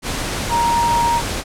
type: tone in noise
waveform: sine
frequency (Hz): 938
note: A#5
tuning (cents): +11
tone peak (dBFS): -14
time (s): 0.49-1.22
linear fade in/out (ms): 50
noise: pink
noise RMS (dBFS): -23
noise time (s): 0.02-1.44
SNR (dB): +6
effects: low-pass 10000 Hz 12 dB/octave